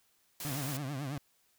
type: noise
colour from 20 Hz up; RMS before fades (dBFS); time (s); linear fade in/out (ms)
white; -41; 0.4-0.77; 2
type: tone with vibrato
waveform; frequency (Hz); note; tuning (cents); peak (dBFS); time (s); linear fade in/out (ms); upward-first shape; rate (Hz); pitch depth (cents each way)
30% pulse; 139; C#3; +5; -33; 0.45-1.18; 0; triangle; 9.1; 170
effects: white hiss -71 dBFS RMS until 1.58 s